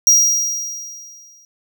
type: tone with exponential decay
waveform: square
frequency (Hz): 5720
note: F8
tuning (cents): +41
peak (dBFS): -7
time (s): 0.07-1.45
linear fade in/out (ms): 1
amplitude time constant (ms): 300
effects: none